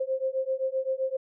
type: beating tone pair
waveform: sine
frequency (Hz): 523.3 / 531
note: C5 / C5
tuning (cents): 0 / +25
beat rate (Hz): 7.7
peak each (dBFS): -29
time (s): 0-1.17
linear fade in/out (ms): 10
effects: none